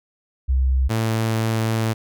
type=tone pair in turn; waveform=sine / sawtooth; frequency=65.3 / 111.98 Hz; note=C2 / A2; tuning=-3 / +31 cents; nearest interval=major sixth; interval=934 cents; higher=second; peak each=-15 dBFS; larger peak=neither; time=0.48-0.89 / 0.89-1.94 s; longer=second; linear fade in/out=20 ms; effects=none